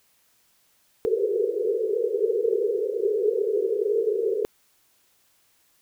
white band-pass noise, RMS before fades -24 dBFS, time 1.05-4.45 s, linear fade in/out 0 ms, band 390 to 470 Hz, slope 96 dB/octave, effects white hiss -64 dBFS RMS until 5.81 s

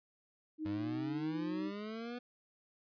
sine tone with vibrato, 309.7 Hz, D#4, 8 cents flat, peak -36 dBFS, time 0.58-1.72 s, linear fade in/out 50 ms, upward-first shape triangle, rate 3.3 Hz, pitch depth 20 cents each way
25% pulse linear sweep, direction up, 95.2 to 246.9 Hz, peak -37 dBFS, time 0.65-2.19 s, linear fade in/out 10 ms
effects resampled to 11025 Hz

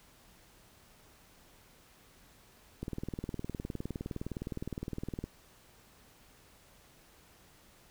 click train, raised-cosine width 3 ms, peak -24 dBFS, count 48, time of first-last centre 2.83-5.24 s, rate 19.5 Hz, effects pink hiss -61 dBFS RMS until 7.9 s

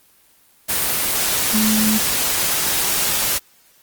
sine tone in noise, 216.4 Hz, A3, 29 cents flat, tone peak -16 dBFS, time 1.53-1.99 s, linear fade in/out 20 ms, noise white, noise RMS -19 dBFS, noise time 0.68-3.39 s, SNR 0 dB, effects white hiss -54 dBFS RMS until 3.82 s + Opus 24 kbps

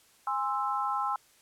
sine chord, Ab augmented, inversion none, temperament equal with one note detuned, 822 / 1046.5 / 1318.5 Hz, Ab5 / C6 / E6, -18 / 0 / 0 cents, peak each -32 dBFS, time 0.27-1.16 s, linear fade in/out 2 ms, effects white hiss -62 dBFS RMS until 1.41 s + low-pass 12000 Hz 12 dB/octave

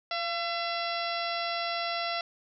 harmonic tone with a mistuned harmonic, 675 Hz, E5, 41 cents sharp, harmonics 1 / 2 / 3 / 4 / 5 / 6 / 7 / 8, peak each -33 / -36 / -38 / -39 / -40 / -41 / -41 / -42 dBFS, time 0.11-2.21 s, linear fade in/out 2 ms, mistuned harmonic 1, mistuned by +28 cents, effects none

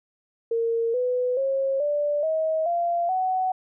sine tone with pitch steps, 460 / 498.7 / 540.8 / 586.3 / 635.7 / 689.2 / 747.3 Hz, A#4 / B4 / C#5 / D5 / D#5 / F5 / F#5, -23 / +17 / -43 / -3 / +37 / -23 / +17 cents, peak -21 dBFS, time 0.51-3.52 s, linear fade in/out 5 ms, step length 430 ms, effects none

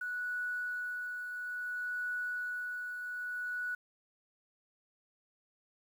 sine tone with tremolo, 1473 Hz, F#6, 8 cents flat, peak -33 dBFS, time 0.01-3.75 s, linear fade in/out 5 ms, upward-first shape triangle, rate 0.59 Hz, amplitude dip 45%, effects 10-bit

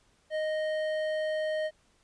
triangle tone with hard clipping, 621 Hz, D#5, 3 cents flat, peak -30 dBFS, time 0.3-1.71 s, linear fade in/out 50 ms, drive 14 dB, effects pink hiss -67 dBFS RMS until 2.03 s + resampled to 22050 Hz

